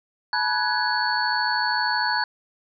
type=tone cluster; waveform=sine; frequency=859 / 972 / 1488 / 1670 / 4433 Hz; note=A5 / B5 / F#6 / G#6 / C#8; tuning=-42 / -28 / +9 / +9 / -1 cents; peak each=-27 dBFS; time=0.33-2.24 s; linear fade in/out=2 ms; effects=none